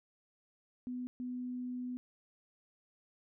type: tone bursts at uneven times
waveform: sine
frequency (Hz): 249.2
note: B3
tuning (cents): +16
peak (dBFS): -37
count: 2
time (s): 0.87-1.07 / 1.2-1.97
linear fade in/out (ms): 0
effects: none